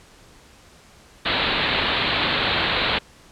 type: low-pass noise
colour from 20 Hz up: white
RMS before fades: -22 dBFS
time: 1.25-2.99 s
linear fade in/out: 10 ms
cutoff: 4200 Hz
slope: 96 dB/octave
effects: pink hiss -50 dBFS RMS until 3.31 s + low-pass 9000 Hz 12 dB/octave